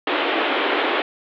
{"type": "band-pass noise", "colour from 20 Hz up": "pink", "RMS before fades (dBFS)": -21, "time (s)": [0.07, 1.02], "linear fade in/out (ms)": 2, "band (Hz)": [290, 3500], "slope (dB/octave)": 48, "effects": []}